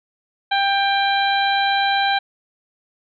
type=harmonic tone; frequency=792 Hz; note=G5; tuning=18 cents sharp; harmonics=1 / 2 / 3 / 4 / 5; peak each=-18 / -22 / -27 / -27 / -25 dBFS; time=0.51-2.19 s; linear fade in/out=10 ms; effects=none